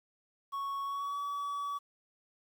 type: tone with pitch glide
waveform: triangle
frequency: 1108.7 to 1140.5 Hz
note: C#6 to C#6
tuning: 0 to +49 cents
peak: -32 dBFS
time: 0.52-1.79 s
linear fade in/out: 20 ms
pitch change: +49 cents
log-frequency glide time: 0.84-1.18 s
effects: 10-bit